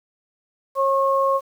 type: tone pair together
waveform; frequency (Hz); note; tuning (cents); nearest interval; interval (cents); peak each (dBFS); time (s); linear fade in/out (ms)
sine; 543.4 / 1086; C#5 / C#6; -35 / -36; octave; 1199; -19; 0.75-1.41; 50
effects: 8-bit